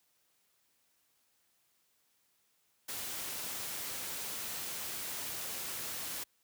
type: noise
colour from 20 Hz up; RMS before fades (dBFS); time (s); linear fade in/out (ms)
white; -40; 2.88-6.24; 10
effects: white hiss -74 dBFS RMS until 6.43 s + high-pass 60 Hz 12 dB/octave